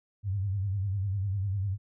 sine tone with vibrato, 98 Hz, G2, in tune, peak -27 dBFS, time 0.23-1.78 s, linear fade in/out 50 ms, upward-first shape triangle, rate 10 Hz, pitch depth 120 cents each way, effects none

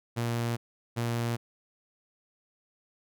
sawtooth tone pair in turn, 117.7 / 117.7 Hz, A#2 / A#2, +17 / +17 cents, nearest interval unison, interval 0 cents, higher neither, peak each -24 dBFS, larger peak neither, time 0.16-0.57 / 0.96-1.37 s, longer neither, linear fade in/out 20 ms, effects none

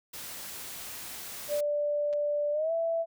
white noise, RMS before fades -41 dBFS, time 0.13-1.61 s, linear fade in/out 10 ms
sine tone with pitch glide, 587.3 to 663 Hz, D5 to E5, 0 to +10 cents, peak -26 dBFS, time 1.48-3.06 s, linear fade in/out 50 ms, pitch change +210 cents, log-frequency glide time 2.52-2.72 s
clicks, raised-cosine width 0.2 ms, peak -33 dBFS, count 2, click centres 2.129 / 2.135 s
effects none

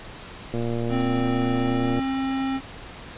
click train, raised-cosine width 2 ms, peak -15 dBFS, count 171, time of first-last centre 0.54-1.993 s, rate 117 Hz
square tone with pitch glide, 261.6 to 267.3 Hz, C4 to C4, 0 to +37 cents, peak -24 dBFS, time 0.89-2.61 s, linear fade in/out 50 ms, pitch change +37 cents, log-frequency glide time 1.55-2.01 s
effects pink hiss -40 dBFS RMS until 3.17 s + resampled to 8000 Hz

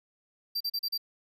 square tone bursts, 4699 Hz, D8, in tune, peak -29 dBFS, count 5, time 0.55-0.978 s, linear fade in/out 10 ms, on 56 ms, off 37 ms, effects none

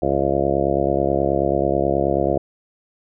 harmonic tone, 69.3 Hz, C#2, in tune, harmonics 1 / 2 / 3 / 4 / 5 / 6 / 7 / 8 / 9 / 10, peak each -29 / -28 / -29 / -29 / -23 / -25 / -28 / -24 / -24 / -25 dBFS, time 0.02-2.38 s, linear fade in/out 5 ms, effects none

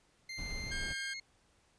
25% pulse tone with pitch glide, 2093 to 2151 Hz, C7 to C7, 0 to +47 cents, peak -37 dBFS, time 0.29-1.2 s, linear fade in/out 5 ms, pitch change +47 cents, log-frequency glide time 0.67-0.75 s
brown noise, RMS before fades -42 dBFS, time 0.37-0.94 s, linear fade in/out 20 ms
sawtooth tone, 1600 Hz, G6, 35 cents sharp, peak -35 dBFS, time 0.71-1.14 s, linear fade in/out 10 ms
effects pink hiss -70 dBFS RMS until 1.78 s + resampled to 22050 Hz

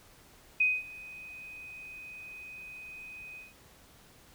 sine tone with ADSR envelope, 2505 Hz, D#7, 11 cents sharp, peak -21 dBFS, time 0.6-3.54 s, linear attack 7 ms, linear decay 220 ms, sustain -22 dB, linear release 170 ms, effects pink hiss -58 dBFS RMS until 4.34 s

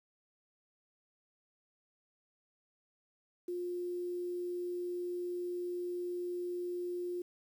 sine tone with quantisation, 354.7 Hz, F4, 27 cents sharp, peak -35 dBFS, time 3.48-7.22 s, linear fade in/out 5 ms, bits 10, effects none

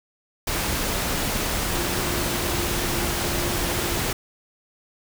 sine tone in noise, 349.2 Hz, F4, in tune, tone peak -32 dBFS, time 1.73-3.98 s, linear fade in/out 5 ms, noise pink, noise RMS -25 dBFS, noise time 0.47-4.13 s, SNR -10 dB, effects none

